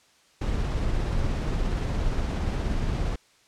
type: noise with tremolo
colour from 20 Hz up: brown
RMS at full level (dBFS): -25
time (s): 0.41-3.16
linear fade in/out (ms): 5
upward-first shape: triangle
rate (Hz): 17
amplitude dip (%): 25
effects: white hiss -60 dBFS RMS until 3.47 s + low-pass 7000 Hz 12 dB/octave